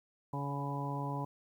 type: harmonic tone with a mistuned harmonic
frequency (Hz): 141.3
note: C#3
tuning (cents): +34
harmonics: 1 / 2 / 3 / 4 / 5 / 6 / 7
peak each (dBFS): -37 / -42 / -47 / -47 / -48 / -44 / -41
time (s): 0.33-1.25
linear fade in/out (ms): 5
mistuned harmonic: 6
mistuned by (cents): -18
effects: 11-bit